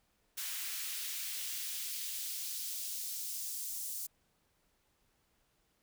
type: noise with high-pass filter sweep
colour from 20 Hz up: white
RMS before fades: -40 dBFS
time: 0.37-4.07 s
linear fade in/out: 10 ms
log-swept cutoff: 1700 to 7100 Hz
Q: 0.92
effects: pink hiss -75 dBFS RMS until 5.82 s